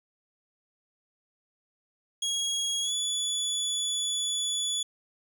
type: tone with pitch glide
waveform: 25% pulse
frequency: 3306 to 3434 Hz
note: G#7 to A7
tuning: -9 to -43 cents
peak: -23 dBFS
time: 2.22-4.83 s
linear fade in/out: 5 ms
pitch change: +66 cents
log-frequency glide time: 2.82-2.93 s
effects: none